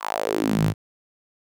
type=tone with high-pass filter sweep; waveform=sawtooth; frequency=53.5 Hz; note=A1; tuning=48 cents flat; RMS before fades=-23 dBFS; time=0-0.74 s; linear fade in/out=50 ms; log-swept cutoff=1100 to 110 Hz; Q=4.2; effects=none